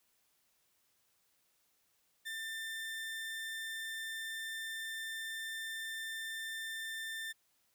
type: tone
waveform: 30% pulse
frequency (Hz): 1789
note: A6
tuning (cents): +28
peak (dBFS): -37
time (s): 2.25-7.33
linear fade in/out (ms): 20
effects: white hiss -75 dBFS RMS until 7.74 s